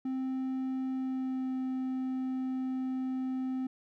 triangle tone with pitch glide, 261.6 to 259.5 Hz, C4 to C4, 0 to -14 cents, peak -29 dBFS, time 0.05-3.67 s, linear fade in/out 5 ms, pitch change -14 cents, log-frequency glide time 0.92-1.54 s, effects none

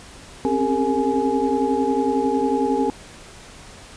sine tone cluster, 261.7 / 272.7 / 401.2 / 455.8 / 838 Hz, C4 / C#4 / G4 / A#4 / G#5, 0 / -28 / +40 / -39 / +15 cents, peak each -24 dBFS, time 0.45-2.9 s, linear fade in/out 0 ms, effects pink hiss -42 dBFS RMS until 3.96 s + resampled to 22050 Hz

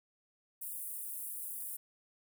pink high-pass noise, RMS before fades -42 dBFS, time 0.61-1.77 s, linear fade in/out 10 ms, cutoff 9200 Hz, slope 48 dB/octave, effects none

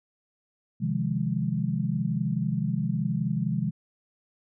sine chord, F minor seventh, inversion second, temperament equal with one note detuned, 130.81 / 155.56 / 174.61 / 206.5 Hz, C3 / Eb3 / F3 / Ab3, 0 / 0 / 0 / -10 cents, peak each -30 dBFS, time 0.8-3.71 s, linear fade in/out 20 ms, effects none

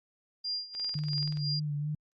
sine tone with tremolo, 4800 Hz, D8, 37 cents sharp, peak -30 dBFS, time 0.44-1.6 s, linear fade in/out 10 ms, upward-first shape sine, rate 3 Hz, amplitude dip 85%
click train, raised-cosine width 0.2 ms, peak -31 dBFS, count 14, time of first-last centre 0.75-1.372 s, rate 20.9 Hz
sine tone with vibrato, 148.3 Hz, D3, 17 cents sharp, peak -30 dBFS, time 0.95-1.95 s, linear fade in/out 5 ms, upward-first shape sine, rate 3.4 Hz, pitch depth 36 cents each way
effects Opus 48 kbps

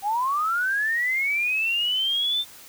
sine linear sweep, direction up, 776 to 3600 Hz, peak -21 dBFS, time 0.02-2.45 s, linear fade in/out 50 ms, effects white hiss -46 dBFS RMS until 2.68 s

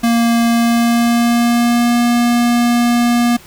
square tone with pitch glide, 233.1 to 238.8 Hz, A#3 to A#3, 0 to +42 cents, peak -11 dBFS, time 0.03-3.37 s, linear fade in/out 10 ms, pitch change +42 cents, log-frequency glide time 0.51-1.97 s, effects pink hiss -40 dBFS RMS until 3.46 s

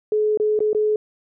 sine tone with dropouts, 426.3 Hz, G#4, 45 cents sharp, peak -16 dBFS, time 0.12-0.96 s, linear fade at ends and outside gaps 2 ms, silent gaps 0.374-0.399 / 0.591-0.604 / 0.731-0.748 s, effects none

